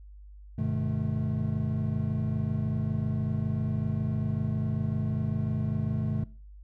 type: tone cluster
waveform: triangle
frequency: 99.9 / 125.2 / 152.6 / 216.2 Hz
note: G2 / B2 / D#3 / A3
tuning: +33 / +24 / -33 / -30 cents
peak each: -30 dBFS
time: 0.58-6.24 s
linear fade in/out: 5 ms
effects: noise-tail reverb RT60 0.4 s tail -20 dB re dry + added 50 Hz sine -45 dBFS peak until 6.63 s